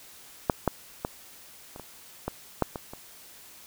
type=clicks; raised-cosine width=1 ms; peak=-6 / -8 / -14 / -27 / -26 / -15 / -8 / -19 / -25 dBFS; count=9; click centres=0.498 / 0.677 / 1.049 / 1.761 / 1.797 / 2.28 / 2.623 / 2.758 / 2.935 s; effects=white hiss -50 dBFS RMS until 3.66 s